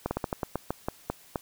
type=slowing click train; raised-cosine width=1 ms; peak=-14 dBFS; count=11; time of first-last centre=0.06-1.358 s; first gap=50 ms; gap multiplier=1.2; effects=white hiss -55 dBFS RMS until 1.41 s